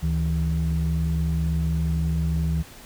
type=tone pair together; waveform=sine; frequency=72.69 / 161.4 Hz; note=D2 / E3; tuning=-17 / -36 cents; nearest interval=octave + major second; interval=1381 cents; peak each=-22 dBFS; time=0.02-2.63 s; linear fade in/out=20 ms; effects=tanh soft clip ceiling -16 dBFS + pink hiss -45 dBFS RMS until 2.85 s

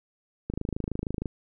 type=click train; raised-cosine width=3 ms; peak=-17 dBFS; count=21; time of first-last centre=0.5-1.258 s; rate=26.4 Hz; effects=none

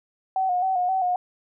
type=tone with vibrato; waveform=sine; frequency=740 Hz; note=F#5; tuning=in tune; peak=-20 dBFS; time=0.36-1.16 s; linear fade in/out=2 ms; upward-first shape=square; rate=3.8 Hz; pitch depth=46 cents each way; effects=none

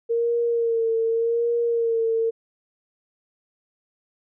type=tone with vibrato; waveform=sine; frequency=461.7 Hz; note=A#4; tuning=17 cents flat; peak=-19 dBFS; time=0.09-2.31 s; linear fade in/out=20 ms; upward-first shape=sine; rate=0.86 Hz; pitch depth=36 cents each way; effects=none

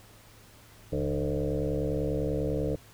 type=tone with frequency modulation; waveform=sine; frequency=302.1 Hz; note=D4; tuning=49 cents sharp; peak=-26 dBFS; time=0.92-2.76 s; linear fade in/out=10 ms; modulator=70.1 Hz; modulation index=3.7; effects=added 108 Hz sine -57 dBFS peak until 2.93 s + pink hiss -55 dBFS RMS until 2.93 s

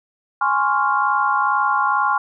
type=chord; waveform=sine; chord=Db major seventh; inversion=second; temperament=equal; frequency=830.6 / 1046.5 / 1108.7 / 1396.9 Hz; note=Ab5 / C6 / Db6 / F6; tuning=0 / 0 / 0 / 0 cents; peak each=-21 dBFS; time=0.41-2.18 s; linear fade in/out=5 ms; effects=none

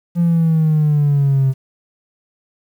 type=exponential sweep; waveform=triangle; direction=down; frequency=173.5 to 131.9 Hz; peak=-8 dBFS; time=0.15-1.54 s; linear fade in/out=50 ms; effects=tanh soft clip ceiling -7 dBFS + 8-bit

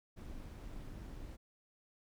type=noise with amplitude modulation; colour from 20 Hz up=brown; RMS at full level=-45 dBFS; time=0.16-1.37 s; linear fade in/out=20 ms; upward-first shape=sine; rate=267 Hz; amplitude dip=50%; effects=none

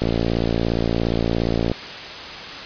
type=click train; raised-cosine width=2 ms; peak=-7 dBFS; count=98; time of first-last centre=0.02-1.716 s; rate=57.2 Hz; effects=white hiss -32 dBFS RMS until 2.65 s + resampled to 11025 Hz

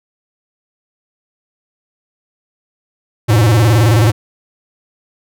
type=tone with vibrato; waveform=square; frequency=111.5 Hz; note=A2; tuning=23 cents sharp; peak=-8 dBFS; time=3.28-4.12 s; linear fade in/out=20 ms; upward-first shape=square; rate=19 Hz; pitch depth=130 cents each way; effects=none

